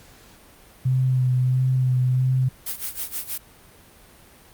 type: tone with vibrato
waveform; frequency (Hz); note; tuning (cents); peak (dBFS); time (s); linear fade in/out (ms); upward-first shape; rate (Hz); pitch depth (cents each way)
sine; 128.2; C3; -35; -17; 0.85-2.49; 10; sine; 1.5; 21
type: noise with tremolo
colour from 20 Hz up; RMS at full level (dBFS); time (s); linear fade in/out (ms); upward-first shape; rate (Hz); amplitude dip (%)
blue; -27; 2.66-3.38; 5; sine; 6.3; 85
effects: pink hiss -50 dBFS RMS until 4.53 s + Opus 48 kbps